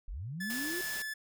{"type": "linear sweep", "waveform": "sine", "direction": "up", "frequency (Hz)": [30.13, 370], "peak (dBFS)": -37, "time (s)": [0.08, 0.81], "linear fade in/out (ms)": 0}
{"type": "tone", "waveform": "45% pulse", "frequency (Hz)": 1733, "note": "A6", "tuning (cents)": -27, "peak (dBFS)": -36, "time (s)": [0.4, 1.14], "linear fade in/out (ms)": 10}
{"type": "noise", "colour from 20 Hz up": "white", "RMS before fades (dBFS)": -41, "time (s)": [0.5, 1.02], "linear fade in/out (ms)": 0}
{"effects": []}